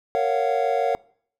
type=chord; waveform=triangle; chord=Gb major seventh; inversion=first; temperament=just; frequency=462.5 / 555 / 693.7 / 740 Hz; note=Bb4 / Db5 / F5 / Gb5; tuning=-14 / +2 / -12 / 0 cents; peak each=-23 dBFS; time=0.15-0.95 s; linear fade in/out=0 ms; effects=noise-tail reverb RT60 0.6 s tail -24 dB re dry